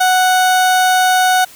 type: tone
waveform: 30% pulse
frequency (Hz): 740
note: F#5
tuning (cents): 0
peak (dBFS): -7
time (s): 0-1.45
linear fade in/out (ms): 10
effects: white hiss -40 dBFS RMS until 1.55 s